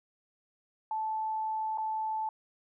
sine tone with dropouts, 874 Hz, A5, 12 cents flat, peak -30 dBFS, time 0.91-2.29 s, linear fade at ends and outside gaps 2 ms, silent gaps 1.775-1.782 s, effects none

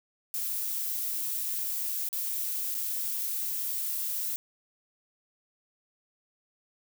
violet noise with dropouts, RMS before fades -32 dBFS, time 0.34-4.36 s, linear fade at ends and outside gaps 0 ms, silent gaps 2.088-2.129 / 2.744-2.75 s, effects none

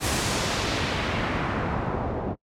pink noise with low-pass filter sweep, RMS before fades -26 dBFS, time 0-2.36 s, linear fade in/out 50 ms, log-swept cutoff 11000 to 600 Hz, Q 0.98, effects noise-tail reverb RT60 0.1 s tail -24 dB re dry + high-pass 60 Hz 12 dB/octave

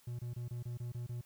triangle tone bursts, 120.7 Hz, B2, 39 cents flat, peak -36 dBFS, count 8, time 0.07-1.212 s, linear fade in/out 5 ms, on 120 ms, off 26 ms, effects white hiss -66 dBFS RMS until 1.25 s

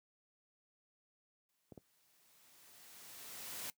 white noise with exponential growth, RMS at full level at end -43 dBFS, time 1.49-3.7 s, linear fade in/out 1 ms, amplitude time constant 480 ms
clicks, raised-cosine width 2 ms, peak -37 dBFS, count 2, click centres 1.722 / 1.777 s
effects noise-tail reverb RT60 0.1 s tail -19 dB re dry + high-pass 100 Hz 12 dB/octave

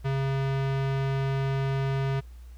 square tone with low-pass filter, 135.8 Hz, C#3, 35 cents flat, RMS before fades -27 dBFS, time 0.04-2.21 s, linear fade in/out 20 ms, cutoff 3100 Hz, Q 0.77, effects added 60 Hz sine -42 dBFS peak until 2.57 s + pink hiss -62 dBFS RMS until 2.57 s

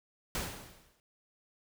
pink noise with exponential decay, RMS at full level -33 dBFS, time 0.35-1 s, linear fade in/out 1 ms, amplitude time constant 140 ms, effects none

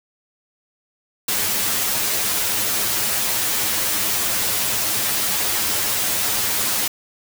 white noise with comb filter, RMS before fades -21 dBFS, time 1.28-6.88 s, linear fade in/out 5 ms, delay 9.5 ms, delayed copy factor +1, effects none

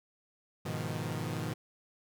sawtooth chord, F half-diminished seventh, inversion first, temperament equal, 103.83 / 123.47 / 155.56 / 174.61 Hz, Ab2 / Cb3 / Eb3 / F3, 0 / 0 / 0 / 0 cents, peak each -36 / -35 / -34 / -38 dBFS, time 0.65-1.54 s, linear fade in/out 10 ms, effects none

